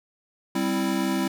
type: chord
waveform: square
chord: C major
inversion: second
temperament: equal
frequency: 196 / 261.6 / 329.6 Hz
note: G3 / C4 / E4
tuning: 0 / 0 / 0 cents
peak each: -28 dBFS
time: 0.55-1.28 s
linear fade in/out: 5 ms
effects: none